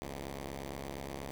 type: beating tone pair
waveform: 5% pulse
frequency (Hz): 68.5 / 84.5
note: C#2 / E2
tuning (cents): -20 / +43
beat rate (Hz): 16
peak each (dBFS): -30 / -37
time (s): 0.02-1.31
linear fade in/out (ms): 0
effects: 9-bit